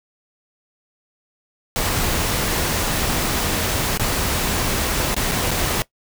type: noise with dropouts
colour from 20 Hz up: pink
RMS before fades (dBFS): -21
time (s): 1.76-5.82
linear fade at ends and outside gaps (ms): 0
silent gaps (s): 3.974-3.996 / 5.144-5.165 / 5.314-5.318 / 5.508-5.513
effects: noise-tail reverb RT60 0.1 s tail -19 dB re dry